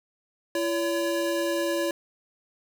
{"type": "tone pair together", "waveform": "square", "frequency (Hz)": [338.3, 567], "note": ["E4", "C#5"], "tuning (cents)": [45, 39], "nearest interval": "major sixth", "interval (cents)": 894, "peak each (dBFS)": -28, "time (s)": [0.55, 1.91], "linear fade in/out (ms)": 2, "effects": []}